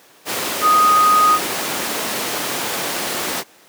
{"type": "tone in noise", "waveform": "sine", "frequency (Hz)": 1244.5, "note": "D#6", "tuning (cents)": 0, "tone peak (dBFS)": -10, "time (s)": [0.61, 1.39], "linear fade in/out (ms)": 50, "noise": "pink", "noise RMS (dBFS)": -21, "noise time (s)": [0.25, 3.44], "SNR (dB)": 8, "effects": ["pink hiss -48 dBFS RMS until 3.68 s", "high-pass 300 Hz 12 dB/octave"]}